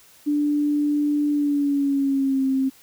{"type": "tone with pitch glide", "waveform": "sine", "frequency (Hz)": [293.7, 266.2], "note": ["D4", "C4"], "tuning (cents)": [0, 30], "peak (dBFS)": -18, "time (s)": [0.26, 2.7], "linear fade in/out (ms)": 20, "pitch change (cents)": -170, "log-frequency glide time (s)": [1.3, 2.45], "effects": ["white hiss -52 dBFS RMS until 2.82 s"]}